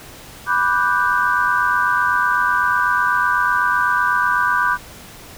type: chord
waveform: sine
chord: G major seventh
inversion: first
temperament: equal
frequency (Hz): 987.8 / 1174.7 / 1480 / 1568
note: B5 / D6 / F#6 / G6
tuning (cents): 0 / 0 / 0 / 0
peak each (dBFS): -20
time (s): 0.46-4.78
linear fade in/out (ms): 50
effects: pink hiss -39 dBFS RMS until 5.37 s